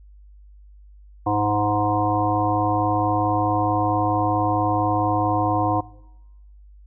harmonic tone with a mistuned harmonic, 104.5 Hz, G#2, 11 cents sharp, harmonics 1 / 3 / 5 / 7 / 9 / 10, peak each -26 / -24 / -29 / -23 / -26 / -27 dBFS, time 1.26-5.81 s, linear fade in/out 10 ms, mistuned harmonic 5, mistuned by -19 cents, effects noise-tail reverb RT60 1.0 s tail -21 dB re dry + added 50 Hz sine -44 dBFS peak until 6.86 s

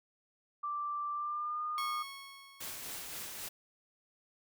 sine tone with pitch glide, 1174.7 to 1220.3 Hz, D6 to D#6, 0 to -34 cents, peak -34 dBFS, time 0.63-2.03 s, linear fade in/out 10 ms, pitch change +66 cents, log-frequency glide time 1.13-1.63 s
15% pulse tone with exponential decay, 1100 Hz, C#6, 14 cents flat, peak -30 dBFS, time 1.78-3.44 s, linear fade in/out 1 ms, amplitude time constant 360 ms
white noise with tremolo, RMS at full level -42 dBFS, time 2.6-3.49 s, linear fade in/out 10 ms, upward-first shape sine, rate 3.8 Hz, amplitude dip 30%
effects none

